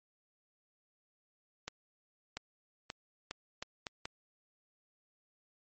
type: accelerating click train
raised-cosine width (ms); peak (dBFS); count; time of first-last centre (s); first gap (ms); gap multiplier
0.2; -21; 7; 1.68-4.055; 690; 0.77
effects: MP3 32 kbps